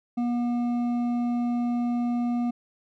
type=tone with hard clipping; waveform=sine; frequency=240.5 Hz; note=B3; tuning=46 cents flat; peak=-25 dBFS; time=0.17-2.51 s; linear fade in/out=10 ms; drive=7 dB; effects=none